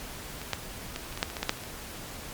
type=clicks; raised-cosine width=0.2 ms; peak=-22 / -9 / -16 / -23 / -18 / -7 / -21 / -16 / -10 / -6 / -25 / -23 dBFS; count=12; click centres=0.416 / 0.533 / 0.961 / 1.126 / 1.175 / 1.229 / 1.301 / 1.368 / 1.43 / 1.494 / 1.573 / 1.637 s; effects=pink hiss -41 dBFS RMS until 2.33 s + MP3 96 kbps